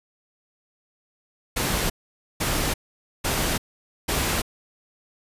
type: noise bursts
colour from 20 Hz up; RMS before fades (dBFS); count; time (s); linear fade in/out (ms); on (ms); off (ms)
pink; -24; 4; 1.56-4.42; 10; 340; 500
effects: resampled to 32000 Hz